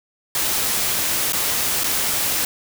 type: noise with dropouts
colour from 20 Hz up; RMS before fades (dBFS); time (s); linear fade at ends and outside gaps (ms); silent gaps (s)
white; -21; 0.35-2.45; 2; 1.323-1.331 / 1.836-1.841
effects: none